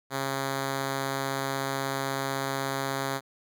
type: tone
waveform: 5% pulse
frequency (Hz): 136.2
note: C#3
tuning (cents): -30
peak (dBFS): -17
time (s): 0.1-3.21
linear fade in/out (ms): 50
effects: none